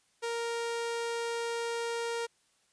sawtooth tone, 466.2 Hz, A#4, in tune, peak -28 dBFS, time 0.22-2.27 s, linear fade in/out 20 ms, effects white hiss -70 dBFS RMS until 2.72 s + resampled to 22050 Hz

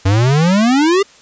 square exponential sweep, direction up, 92.5 to 410.5 Hz, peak -10 dBFS, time 0.05-1.03 s, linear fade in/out 10 ms, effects white hiss -44 dBFS RMS until 1.21 s + resampled to 16000 Hz

